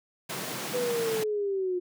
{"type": "high-pass noise", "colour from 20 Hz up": "pink", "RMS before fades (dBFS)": -35, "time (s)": [0.29, 1.24], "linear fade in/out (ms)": 10, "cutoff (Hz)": 130, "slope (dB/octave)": 48}
{"type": "linear sweep", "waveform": "sine", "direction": "down", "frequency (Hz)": [500, 354.7], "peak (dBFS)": -26, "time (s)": [0.73, 1.8], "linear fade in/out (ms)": 20}
{"effects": []}